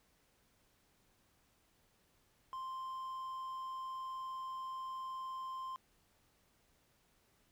triangle tone, 1046.5 Hz, C6, in tune, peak -39 dBFS, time 2.53-5.76 s, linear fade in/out 0 ms, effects pink hiss -73 dBFS RMS until 7.51 s

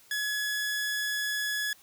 sawtooth tone, 1693 Hz, G#6, 33 cents sharp, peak -25 dBFS, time 0.11-1.73 s, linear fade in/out 2 ms, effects white hiss -58 dBFS RMS until 1.82 s

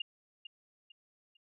sine tone with echo, 2826 Hz, F7, 20 cents sharp, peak -33 dBFS, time 0-0.02 s, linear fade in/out 5 ms, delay 450 ms, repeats 3, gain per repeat -10 dB, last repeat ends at 1.37 s, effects none

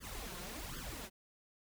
pink noise with flanger, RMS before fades -45 dBFS, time 0-1.1 s, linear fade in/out 50 ms, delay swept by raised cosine 0.61 to 5.71 ms, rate 1.3 Hz, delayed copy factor +0.9, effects none

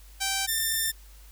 5% pulse tone pair in turn, 779 / 1792.8 Hz, G5 / A6, -11 / +32 cents, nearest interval octave + major second, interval 1443 cents, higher second, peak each -14 dBFS, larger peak neither, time 0.2-0.47 / 0.47-0.92 s, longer second, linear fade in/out 20 ms, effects added 50 Hz sine -47 dBFS peak until 1.31 s + white hiss -56 dBFS RMS until 1.31 s

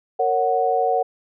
sine chord, F# major, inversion first, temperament just, 462.5 / 555 / 740 Hz, A#4 / C#5 / F#5, -14 / +2 / 0 cents, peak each -22 / -24 / -19 dBFS, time 0.19-1.03 s, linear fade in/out 10 ms, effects none

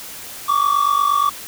triangle tone pair together, 1126.2 / 1174.7 Hz, C#6 / D6, +27 / 0 cents, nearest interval minor second, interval 73 cents, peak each -15 dBFS, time 0.48-1.3 s, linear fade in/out 10 ms, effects white hiss -34 dBFS RMS until 1.47 s

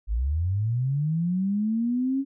sine linear sweep, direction up, 48.46 to 277.2 Hz, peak -22 dBFS, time 0.07-2.25 s, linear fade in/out 50 ms, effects none

